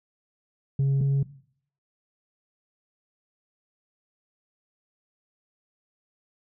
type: tone pair in turn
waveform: sine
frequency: 137.2 / 138.15 Hz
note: C#3 / C#3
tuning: -17 / -6 cents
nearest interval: unison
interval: 11 cents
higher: second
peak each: -17 dBFS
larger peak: neither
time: 0.79-1.01 / 1.01-1.23 s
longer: neither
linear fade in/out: 5 ms
effects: noise-tail reverb RT60 0.6 s tail -19 dB re dry + tanh soft clip ceiling -19 dBFS